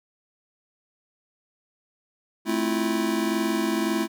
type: chord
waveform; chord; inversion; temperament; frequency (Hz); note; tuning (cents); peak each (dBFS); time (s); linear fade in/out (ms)
square; F major seventh; first; just; 218.3 / 261.9 / 327.4 / 349.2; A3 / C4 / E4 / F4; -13 / +2 / -12 / 0; -28 / -32 / -27 / -31; 2.45-4.08; 50
effects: none